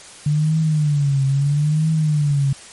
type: tone with vibrato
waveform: sine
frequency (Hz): 146.83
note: D3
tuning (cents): 0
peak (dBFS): -14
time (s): 0.26-2.53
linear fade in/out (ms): 5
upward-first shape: triangle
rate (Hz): 0.76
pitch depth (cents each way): 150
effects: white hiss -40 dBFS RMS until 2.72 s + MP3 48 kbps